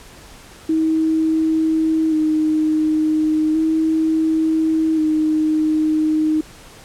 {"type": "tone with vibrato", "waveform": "sine", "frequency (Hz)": 314.5, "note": "D#4", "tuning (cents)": 19, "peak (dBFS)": -14, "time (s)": [0.69, 6.41], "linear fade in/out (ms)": 5, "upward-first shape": "square", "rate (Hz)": 0.35, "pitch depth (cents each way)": 22, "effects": ["pink hiss -42 dBFS RMS until 6.84 s", "low-pass 11000 Hz 12 dB/octave"]}